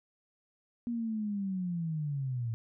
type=linear sweep; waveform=sine; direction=down; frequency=239.8 to 111.3 Hz; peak=-31 dBFS; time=0.87-2.54 s; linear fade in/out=0 ms; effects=none